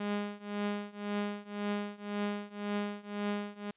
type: tone with tremolo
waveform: sawtooth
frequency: 205.4 Hz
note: G#3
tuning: 19 cents flat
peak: -26 dBFS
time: 0-3.71 s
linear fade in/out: 5 ms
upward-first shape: triangle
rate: 1.9 Hz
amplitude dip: 95%
effects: white hiss -71 dBFS RMS until 3.76 s + resampled to 8000 Hz